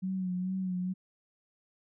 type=tone with vibrato; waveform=sine; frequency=185 Hz; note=F#3; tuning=in tune; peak=-30 dBFS; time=0.02-0.94 s; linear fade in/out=20 ms; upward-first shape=sine; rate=2.3 Hz; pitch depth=42 cents each way; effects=none